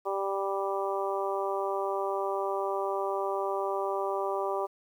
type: harmonic tone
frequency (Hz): 196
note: G3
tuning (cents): 0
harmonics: 2 / 3 / 4 / 5 / 6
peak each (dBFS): -32 / -34 / -35 / -36 / -37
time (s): 0.05-4.67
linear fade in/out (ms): 20
effects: 10-bit